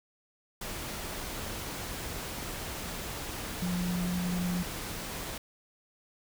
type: tone in noise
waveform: sine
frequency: 178.1 Hz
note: F3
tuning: 34 cents sharp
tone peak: -29 dBFS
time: 3.62-4.63 s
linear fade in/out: 5 ms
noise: pink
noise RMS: -38 dBFS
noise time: 0.61-5.38 s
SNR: +6 dB
effects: none